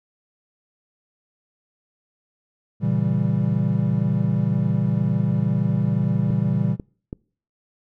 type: chord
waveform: triangle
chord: A# diminished seventh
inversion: none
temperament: equal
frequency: 116.54 / 138.59 / 164.81 / 196 Hz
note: A#2 / C#3 / E3 / G3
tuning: 0 / 0 / 0 / 0 cents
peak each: -22 dBFS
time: 2.8-6.77 s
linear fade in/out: 50 ms
type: clicks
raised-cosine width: 3 ms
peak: -17 dBFS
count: 3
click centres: 6.304 / 6.798 / 7.129 s
effects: noise-tail reverb RT60 0.5 s tail -26 dB re dry